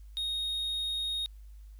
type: tone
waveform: triangle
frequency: 3729 Hz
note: A#7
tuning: in tune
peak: -29 dBFS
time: 0.17-1.26 s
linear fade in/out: 0 ms
effects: added 51 Hz sine -46 dBFS peak until 1.79 s + white hiss -71 dBFS RMS until 1.79 s